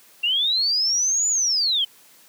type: linear two-way sweep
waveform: sine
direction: up then down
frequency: 2709 to 7040 to 3012 Hz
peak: -18 dBFS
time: 0.23-1.85 s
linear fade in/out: 10 ms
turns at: 1.28 s
effects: white hiss -52 dBFS RMS until 2.28 s + high-pass 150 Hz 12 dB/octave